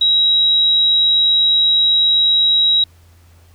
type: tone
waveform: sine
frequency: 3847 Hz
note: B7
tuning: 46 cents flat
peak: -10 dBFS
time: 0.01-2.84 s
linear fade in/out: 5 ms
effects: added 85 Hz sine -45 dBFS peak until 3.54 s + pink hiss -54 dBFS RMS until 3.54 s